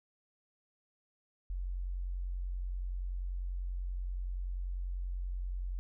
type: tone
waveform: sine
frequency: 45.18 Hz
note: F#1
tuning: 40 cents flat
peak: -34 dBFS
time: 1.5-5.79 s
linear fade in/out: 0 ms
effects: none